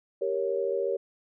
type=chord; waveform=sine; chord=G diminished; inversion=none; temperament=equal; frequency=392 / 466.2 / 554.4 Hz; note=G4 / Bb4 / Db5; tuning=0 / 0 / 0 cents; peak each=-30 dBFS; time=0.21-0.97 s; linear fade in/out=10 ms; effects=none